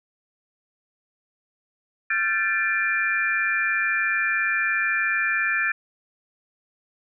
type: tone cluster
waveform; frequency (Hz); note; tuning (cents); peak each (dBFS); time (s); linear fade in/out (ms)
sine; 1370 / 1556 / 1753 / 2386; F6 / G6 / A6 / D7; -34 / -13 / -7 / +27; -29 / -29 / -23 / -26; 2.1-5.72; 5
effects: none